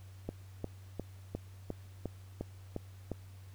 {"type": "click train", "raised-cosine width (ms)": 2, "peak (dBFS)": -23, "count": 9, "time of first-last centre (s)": [0.29, 3.117], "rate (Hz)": 2.83, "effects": ["added 95 Hz sine -49 dBFS peak until 3.54 s", "pink hiss -63 dBFS RMS until 3.54 s"]}